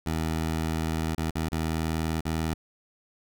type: tone with dropouts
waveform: 15% pulse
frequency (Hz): 80.2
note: E2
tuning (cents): -47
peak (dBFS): -20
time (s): 0.06-2.54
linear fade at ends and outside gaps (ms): 5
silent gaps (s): 1.149-1.179 / 1.308-1.354 / 1.487-1.519 / 2.208-2.253
effects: none